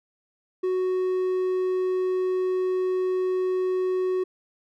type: tone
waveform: triangle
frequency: 370 Hz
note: F#4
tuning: in tune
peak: -20 dBFS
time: 0.63-4.24 s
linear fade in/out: 10 ms
effects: none